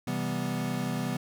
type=chord; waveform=square; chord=C major seventh; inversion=none; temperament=equal; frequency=130.81 / 164.81 / 196 / 246.9 Hz; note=C3 / E3 / G3 / B3; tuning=0 / 0 / 0 / 0 cents; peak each=-36 / -36 / -36 / -34 dBFS; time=0.07-1.17 s; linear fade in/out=5 ms; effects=none